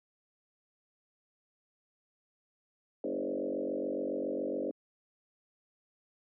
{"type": "tone with frequency modulation", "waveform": "sine", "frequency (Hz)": 410, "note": "G#4", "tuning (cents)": -22, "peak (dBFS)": -31, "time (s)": [3.04, 4.71], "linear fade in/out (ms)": 2, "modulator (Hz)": 47.2, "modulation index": 3.6, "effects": ["high-pass 200 Hz 12 dB/octave"]}